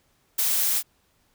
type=noise with ADSR envelope; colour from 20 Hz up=blue; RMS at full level=-21 dBFS; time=0.38-0.83 s; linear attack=13 ms; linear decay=8 ms; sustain=-2 dB; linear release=53 ms; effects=pink hiss -66 dBFS RMS until 1.34 s